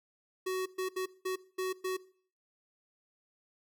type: tone bursts at uneven times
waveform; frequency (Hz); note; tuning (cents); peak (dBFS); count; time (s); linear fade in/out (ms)
square; 373.2; F#4; +15; -32; 6; 0.46-0.66 / 0.78-0.89 / 0.96-1.06 / 1.25-1.36 / 1.58-1.73 / 1.84-1.97; 10
effects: noise-tail reverb RT60 0.5 s tail -19 dB re dry